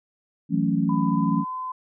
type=chord; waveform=sine; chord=F# minor seventh; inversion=third; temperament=equal; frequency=164.81 / 185 / 220 / 277.2 Hz; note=E3 / F#3 / A3 / C#4; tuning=0 / 0 / 0 / 0 cents; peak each=-25 dBFS; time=0.49-1.45 s; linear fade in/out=50 ms
type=tone with pitch glide; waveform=sine; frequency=1000 to 1021.6 Hz; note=B5 to C6; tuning=+21 to -42 cents; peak=-28 dBFS; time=0.89-1.72 s; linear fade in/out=5 ms; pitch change=+37 cents; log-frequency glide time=1.08-1.54 s
effects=none